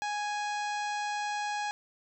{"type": "harmonic tone with a mistuned harmonic", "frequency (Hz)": 830.6, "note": "G#5", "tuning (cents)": 0, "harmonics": [1, 2, 3, 4, 5, 6, 7, 8, 9], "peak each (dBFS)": [-32, -38, -42, -47, -46, -50, -50, -52, -52], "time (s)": [0.02, 1.71], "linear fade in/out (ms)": 0, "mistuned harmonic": 9, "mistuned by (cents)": 48, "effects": []}